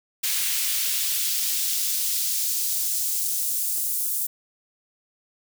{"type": "noise with high-pass filter sweep", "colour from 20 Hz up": "white", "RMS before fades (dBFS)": -25, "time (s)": [0.23, 4.27], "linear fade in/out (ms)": 10, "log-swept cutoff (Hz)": [2200, 9400], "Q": 0.85, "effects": []}